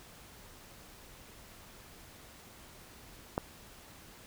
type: click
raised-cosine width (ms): 1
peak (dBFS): -16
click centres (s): 3.379
effects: pink hiss -54 dBFS RMS until 4.26 s

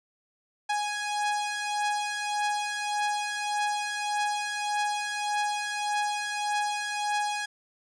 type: beating tone pair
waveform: sawtooth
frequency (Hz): 830.6 / 832.3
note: G#5 / G#5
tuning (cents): 0 / +4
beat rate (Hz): 1.7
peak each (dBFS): -25 / -29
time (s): 0.69-7.46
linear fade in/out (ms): 10
effects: resampled to 22050 Hz

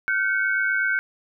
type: tone cluster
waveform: sine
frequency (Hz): 1430 / 1538 / 2213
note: F6 / G6 / C#7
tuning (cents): +41 / -33 / -3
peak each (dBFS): -29 / -21 / -27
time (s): 0.08-0.99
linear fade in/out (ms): 0
effects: none

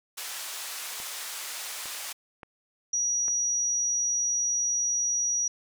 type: band-pass noise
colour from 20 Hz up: white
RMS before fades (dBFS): -37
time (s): 0.17-2.13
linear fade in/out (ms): 10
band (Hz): 740 to 11000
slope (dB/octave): 12
type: clicks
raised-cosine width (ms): 0.5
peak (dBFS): -27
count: 4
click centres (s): 1.001 / 1.857 / 2.432 / 3.281
type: tone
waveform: sine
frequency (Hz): 5790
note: F#8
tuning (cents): -38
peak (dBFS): -24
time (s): 2.93-5.48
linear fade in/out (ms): 5
effects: none

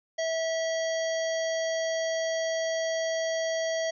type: harmonic tone with a mistuned harmonic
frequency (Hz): 651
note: E5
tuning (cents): -22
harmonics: 1 / 3 / 5 / 7 / 9 / 10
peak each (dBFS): -27 / -36 / -40 / -42 / -41 / -46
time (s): 0.18-3.91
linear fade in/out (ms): 10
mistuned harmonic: 9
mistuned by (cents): -37
effects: none

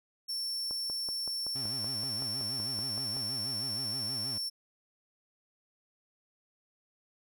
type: tone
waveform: 40% pulse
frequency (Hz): 5430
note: F8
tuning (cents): -50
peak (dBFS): -32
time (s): 0.28-4.5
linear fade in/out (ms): 20
type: click train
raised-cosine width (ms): 1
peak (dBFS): -31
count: 14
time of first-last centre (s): 0.71-3.167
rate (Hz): 5.29
type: tone with vibrato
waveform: 25% pulse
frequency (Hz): 117.9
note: A#2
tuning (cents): +20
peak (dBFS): -38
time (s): 1.55-4.38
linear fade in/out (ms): 5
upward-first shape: sine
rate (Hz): 6.3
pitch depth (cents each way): 240
effects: none

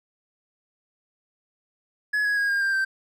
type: tone with pitch steps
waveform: triangle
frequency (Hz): 1693 / 1665.8 / 1639.1 / 1612.8 / 1586.9 / 1561.5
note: G#6 / G#6 / G#6 / G6 / G6 / G6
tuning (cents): +33 / +5 / -23 / +49 / +21 / -7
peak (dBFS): -19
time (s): 2.13-2.85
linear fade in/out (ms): 10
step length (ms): 120
effects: none

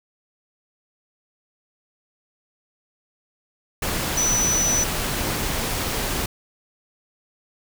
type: tone in noise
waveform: sine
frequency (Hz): 5960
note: F#8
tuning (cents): +12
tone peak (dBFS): -19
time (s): 4.17-4.84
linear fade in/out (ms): 5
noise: pink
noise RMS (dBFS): -25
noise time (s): 3.82-6.26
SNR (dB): +3
effects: none

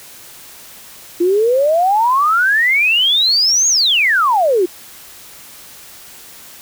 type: exponential two-way sweep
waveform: sine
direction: up then down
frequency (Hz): 337.8 to 6730 to 337.8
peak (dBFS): -10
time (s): 1.2-4.66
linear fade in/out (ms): 10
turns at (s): 3.68
effects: white hiss -38 dBFS RMS until 6.61 s

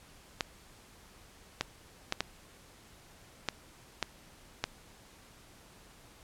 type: clicks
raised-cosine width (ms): 0.2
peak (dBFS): -12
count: 7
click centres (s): 0.408 / 1.61 / 2.124 / 2.206 / 3.487 / 4.027 / 4.64
effects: pink hiss -57 dBFS RMS until 6.23 s + low-pass 12000 Hz 12 dB/octave

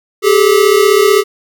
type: tone pair together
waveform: square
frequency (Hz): 392 / 427.8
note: G4 / A4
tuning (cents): 0 / -49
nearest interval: major second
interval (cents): 151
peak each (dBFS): -10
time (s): 0.22-1.24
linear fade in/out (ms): 50
effects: none

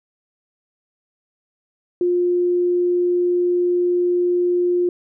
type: tone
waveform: sine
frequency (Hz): 354.2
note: F4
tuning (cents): +24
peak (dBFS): -15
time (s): 2.01-4.89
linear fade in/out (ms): 2
effects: none

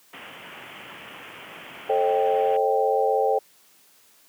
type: low-pass noise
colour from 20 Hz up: white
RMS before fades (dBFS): -42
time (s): 0.13-2.57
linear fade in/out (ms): 5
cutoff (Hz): 3200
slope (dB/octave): 96
type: chord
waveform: sine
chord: A half-diminished seventh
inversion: none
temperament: equal with one note detuned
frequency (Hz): 440 / 536.1 / 622.3 / 784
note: A4 / C5 / Eb5 / G5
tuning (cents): 0 / +42 / 0 / 0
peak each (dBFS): -23 / -24 / -29 / -23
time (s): 1.89-3.39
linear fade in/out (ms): 10
effects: white hiss -57 dBFS RMS until 4.28 s + high-pass 150 Hz 12 dB/octave

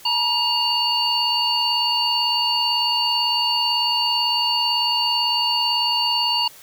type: tone cluster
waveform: sine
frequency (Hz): 878 / 956 / 2826 / 4497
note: A5 / A#5 / F7 / C#8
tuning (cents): -4 / +43 / +20 / +24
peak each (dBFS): -30 / -24 / -22 / -21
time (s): 0.05-6.48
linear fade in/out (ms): 5
effects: white hiss -45 dBFS RMS until 6.62 s

